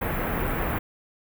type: band-stop noise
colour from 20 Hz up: pink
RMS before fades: -27 dBFS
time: 0.01-0.79 s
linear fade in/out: 10 ms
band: 2200 to 15000 Hz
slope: 24 dB/octave
effects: none